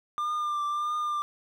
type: tone with vibrato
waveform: triangle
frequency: 1195 Hz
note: D6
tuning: 30 cents sharp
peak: -25 dBFS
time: 0.18-1.22 s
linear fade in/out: 0 ms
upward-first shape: triangle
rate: 1.6 Hz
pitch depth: 33 cents each way
effects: none